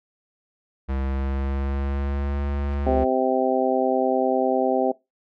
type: tone with pitch glide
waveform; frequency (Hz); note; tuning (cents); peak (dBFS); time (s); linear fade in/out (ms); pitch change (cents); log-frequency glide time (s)
square; 66.9 to 70.76; C2 to C#2; +39 to +36; -24; 0.88-3.05; 20; +97; 1.02-2.42
type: noise with exponential growth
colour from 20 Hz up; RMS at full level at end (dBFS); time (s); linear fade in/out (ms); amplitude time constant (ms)
white; -38; 2.59-2.74; 1; 31
type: harmonic tone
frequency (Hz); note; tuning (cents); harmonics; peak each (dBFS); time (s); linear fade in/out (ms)
130; C3; -11; 2 / 3 / 4 / 5 / 6; -25 / -25 / -25 / -25 / -25; 2.86-4.92; 10
effects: noise-tail reverb RT60 0.2 s tail -20 dB re dry + low-pass 2000 Hz 12 dB/octave